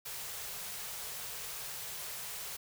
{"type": "band-stop noise", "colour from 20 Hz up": "white", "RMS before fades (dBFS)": -42, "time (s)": [0.05, 2.57], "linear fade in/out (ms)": 10, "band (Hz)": [200, 370], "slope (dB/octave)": 96, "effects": []}